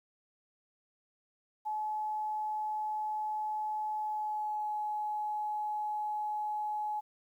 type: tone with pitch glide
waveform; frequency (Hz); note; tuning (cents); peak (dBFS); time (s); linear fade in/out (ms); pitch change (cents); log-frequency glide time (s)
sine; 855 to 846.2; A5 to G#5; -50 to +32; -32; 1.65-7.01; 20; -18; 3.95-4.75
effects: 11-bit